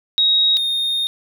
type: tone pair in turn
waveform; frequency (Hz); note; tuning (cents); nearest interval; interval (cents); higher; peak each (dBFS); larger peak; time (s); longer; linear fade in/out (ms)
sine / triangle; 3784 / 3685; A#7 / A#7; +25 / -21; unison; 46; first; -12 / -16; first; 0.18-0.57 / 0.57-1.07; second; 0
effects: none